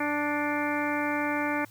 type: harmonic tone with a mistuned harmonic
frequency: 293.7 Hz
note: D4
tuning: in tune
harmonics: 1 / 2 / 3 / 4 / 5 / 6 / 7 / 8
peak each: -30 / -34 / -33 / -37 / -35 / -36 / -36 / -38 dBFS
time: 0-1.65 s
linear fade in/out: 5 ms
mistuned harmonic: 7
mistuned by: +44 cents
effects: added 109 Hz sine -53 dBFS peak until 1.7 s + white hiss -57 dBFS RMS until 1.7 s